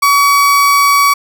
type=tone; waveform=35% pulse; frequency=1134 Hz; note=C#6; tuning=39 cents sharp; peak=-5 dBFS; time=0.02-1.14 s; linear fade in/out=10 ms; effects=none